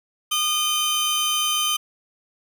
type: tone pair together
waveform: sawtooth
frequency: 1222 / 3079 Hz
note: D#6 / G7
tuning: -32 / -32 cents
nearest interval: octave + major third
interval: 1600 cents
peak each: -22 / -18 dBFS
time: 0.31-1.77 s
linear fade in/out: 10 ms
effects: none